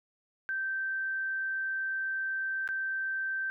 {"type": "tone with dropouts", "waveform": "sine", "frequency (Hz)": 1558, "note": "G6", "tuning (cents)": -11, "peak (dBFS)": -30, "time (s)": [0.49, 3.5], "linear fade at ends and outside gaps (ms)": 0, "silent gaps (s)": [2.676, 2.689], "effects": []}